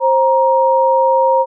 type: tone pair together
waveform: sine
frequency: 529 / 941 Hz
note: C5 / A#5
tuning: +19 / +16 cents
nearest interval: minor seventh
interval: 997 cents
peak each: -12 dBFS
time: 0-1.46 s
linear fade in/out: 50 ms
effects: none